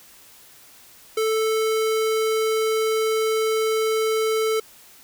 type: tone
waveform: square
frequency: 440 Hz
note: A4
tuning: in tune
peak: -20 dBFS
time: 1.17-4.6 s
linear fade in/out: 5 ms
effects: white hiss -49 dBFS RMS until 5.03 s